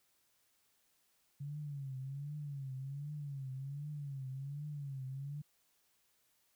sine tone with vibrato, 140 Hz, C#3, 18 cents sharp, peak -40 dBFS, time 1.4-5.42 s, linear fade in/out 10 ms, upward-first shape triangle, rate 1.3 Hz, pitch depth 130 cents each way, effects white hiss -75 dBFS RMS until 6.55 s

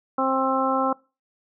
harmonic tone, 264.6 Hz, C4, 20 cents sharp, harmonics 1 / 2 / 3 / 4 / 5, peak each -26 / -26 / -26 / -26 / -26 dBFS, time 0.18-0.93 s, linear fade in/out 5 ms, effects noise-tail reverb RT60 0.3 s tail -23 dB re dry

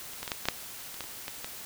clicks, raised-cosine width 0.2 ms, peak -28 / -18 / -18 / -12 / -15 / -6 / -26 / -18 / -26 / -18 / -18 dBFS, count 11, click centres 0.134 / 0.23 / 0.278 / 0.318 / 0.455 / 0.486 / 0.943 / 1.007 / 1.04 / 1.281 / 1.445 s, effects white hiss -43 dBFS RMS until 1.65 s

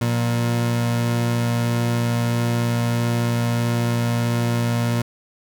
30% pulse tone pair together, 118.1 / 177.92 Hz, A#2 / F3, +23 / +32 cents, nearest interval perfect fifth, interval 709 cents, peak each -16 / -28 dBFS, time 0.01-5.02 s, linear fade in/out 5 ms, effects none

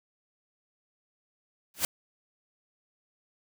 white noise with exponential growth, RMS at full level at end -22 dBFS, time 1.74-1.85 s, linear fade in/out 1 ms, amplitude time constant 23 ms, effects none

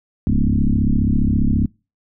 sine tone with frequency modulation, 102.5 Hz, G#2, 22 cents flat, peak -13 dBFS, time 0.27-1.66 s, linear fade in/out 0 ms, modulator 34.8 Hz, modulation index 4.6, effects noise-tail reverb RT60 0.3 s tail -26 dB re dry

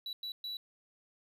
triangle tone bursts at uneven times, 3935 Hz, B7, 7 cents flat, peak -36 dBFS, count 3, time 0.06-0.13 / 0.23-0.32 / 0.44-0.57 s, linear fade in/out 2 ms, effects none

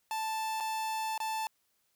45% pulse tone with dropouts, 880 Hz, A5, in tune, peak -32 dBFS, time 0.11-1.47 s, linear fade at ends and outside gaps 1 ms, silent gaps 0.602-0.606 / 1.178-1.202 s, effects white hiss -75 dBFS RMS until 1.95 s

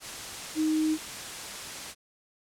sine tone in noise, 312.1 Hz, D#4, 5 cents sharp, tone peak -23 dBFS, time 0.55-0.98 s, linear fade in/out 50 ms, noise white, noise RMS -38 dBFS, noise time 0-1.95 s, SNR +12 dB, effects low-pass 9000 Hz 12 dB/octave

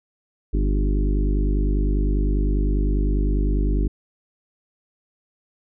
harmonic tone with a mistuned harmonic, 50 Hz, G1, 35 cents sharp, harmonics 1 / 2 / 3 / 4 / 5 / 6 / 7 / 8, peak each -18 / -33 / -31 / -31 / -32 / -30 / -35 / -35 dBFS, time 0.53-3.88 s, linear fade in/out 10 ms, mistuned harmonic 7, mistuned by +24 cents, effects none

